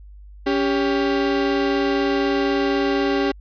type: tone pair together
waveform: 35% pulse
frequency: 280 / 396 Hz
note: C#4 / G4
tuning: +18 / +18 cents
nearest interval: tritone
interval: 600 cents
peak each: -19 dBFS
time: 0.46-3.32 s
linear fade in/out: 10 ms
effects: added 50 Hz sine -39 dBFS peak until 3.4 s + resampled to 11025 Hz